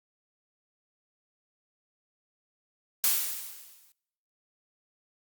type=noise with exponential decay; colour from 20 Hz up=blue; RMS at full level=-22 dBFS; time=3.04-3.92 s; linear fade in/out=0 ms; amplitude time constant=190 ms; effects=noise-tail reverb RT60 0.9 s tail -25 dB re dry + Opus 48 kbps